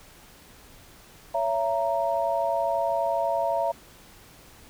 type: chord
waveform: sine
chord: A# diminished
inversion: first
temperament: just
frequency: 559.4 / 671.3 / 932.3 Hz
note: C#5 / E5 / A#5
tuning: +16 / +31 / 0 cents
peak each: -29 / -25 / -28 dBFS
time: 1.34-3.72 s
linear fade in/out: 10 ms
effects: pink hiss -51 dBFS RMS until 4.69 s